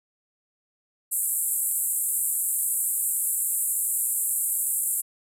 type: band-pass noise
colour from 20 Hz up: pink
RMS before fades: -26 dBFS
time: 1.11-5.02 s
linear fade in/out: 20 ms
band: 7700 to 14000 Hz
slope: 96 dB/octave
effects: none